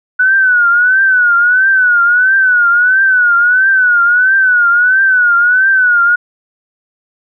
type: tone with vibrato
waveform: sine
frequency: 1480 Hz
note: F#6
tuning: in tune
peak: -6 dBFS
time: 0.19-6.16 s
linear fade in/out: 10 ms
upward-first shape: triangle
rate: 1.5 Hz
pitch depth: 120 cents each way
effects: none